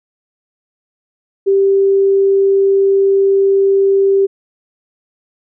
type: tone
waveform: sine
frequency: 392 Hz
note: G4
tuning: in tune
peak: -8 dBFS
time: 1.46-4.27 s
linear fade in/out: 20 ms
effects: none